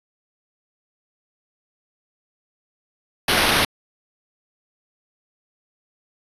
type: noise with sample-and-hold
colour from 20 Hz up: violet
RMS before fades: -18 dBFS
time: 3.28-3.65 s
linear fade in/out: 5 ms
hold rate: 7350 Hz
effects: resampled to 32000 Hz